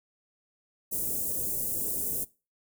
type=band-stop noise; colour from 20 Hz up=white; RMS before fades=-31 dBFS; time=0.91-2.25 s; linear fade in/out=20 ms; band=520 to 8300 Hz; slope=24 dB/octave; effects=noise-tail reverb RT60 0.3 s tail -20 dB re dry